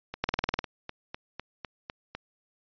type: two click trains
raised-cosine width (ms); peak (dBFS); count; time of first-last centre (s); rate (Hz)
0.3; -10 / -20; 8 / 9; 0.24-0.59 / 0.14-2.15; 20 / 3.98
effects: resampled to 11025 Hz